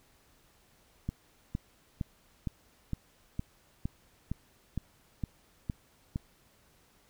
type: click train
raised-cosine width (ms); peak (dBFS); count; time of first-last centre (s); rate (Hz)
5; -20; 12; 1.09-6.159; 2.17
effects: pink hiss -65 dBFS RMS until 7.09 s